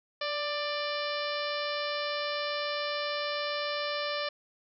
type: harmonic tone with a mistuned harmonic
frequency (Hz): 591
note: D5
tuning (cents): +11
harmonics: 1 / 2 / 3 / 4 / 5 / 6 / 7 / 8 / 9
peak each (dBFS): -34 / -37 / -39 / -40 / -41 / -42 / -42 / -43 / -44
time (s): 0.21-4.29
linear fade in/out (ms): 5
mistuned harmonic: 1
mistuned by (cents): -21
effects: none